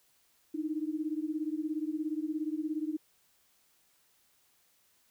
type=beating tone pair; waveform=sine; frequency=302.4 / 319.4 Hz; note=D#4 / D#4; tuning=-49 / +45 cents; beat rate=17 Hz; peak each=-34 / -35 dBFS; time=0.54-2.97 s; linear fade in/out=10 ms; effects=white hiss -69 dBFS RMS until 5.1 s